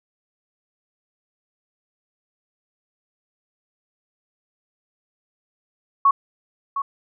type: tone with echo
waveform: sine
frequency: 1108.7 Hz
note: C#6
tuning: in tune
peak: -11 dBFS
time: 6.05-6.11 s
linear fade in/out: 5 ms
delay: 710 ms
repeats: 1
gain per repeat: -10 dB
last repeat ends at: 6.82 s
effects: none